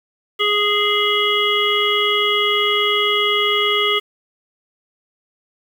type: harmonic tone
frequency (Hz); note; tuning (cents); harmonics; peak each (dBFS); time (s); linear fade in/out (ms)
415.3; G#4; 0; 1 / 3 / 5 / 7 / 8; -21 / -21 / -21 / -21 / -21; 0.39-4; 20
effects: 7-bit